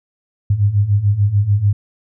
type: beating tone pair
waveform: sine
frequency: 98 / 104.8 Hz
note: G2 / G#2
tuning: 0 / +16 cents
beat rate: 6.8 Hz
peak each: -17 / -13 dBFS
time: 0.5-1.73 s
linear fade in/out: 5 ms
effects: none